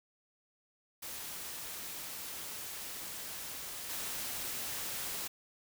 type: noise with level steps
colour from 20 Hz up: white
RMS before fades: -43 / -39 dBFS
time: 1.02-5.28 s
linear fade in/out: 10 ms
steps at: 3.89 s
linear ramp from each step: 10 ms
effects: none